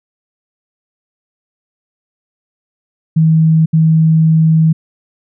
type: tone bursts at uneven times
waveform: sine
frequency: 160 Hz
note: D#3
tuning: 49 cents sharp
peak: -6 dBFS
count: 2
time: 3.16-3.66 / 3.73-4.73 s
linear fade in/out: 10 ms
effects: none